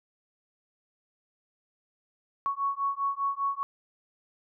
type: beating tone pair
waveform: sine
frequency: 1108.7 / 1113.7 Hz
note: C#6 / C#6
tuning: 0 / +8 cents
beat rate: 5 Hz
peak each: -30 dBFS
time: 2.46-3.63 s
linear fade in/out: 0 ms
effects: none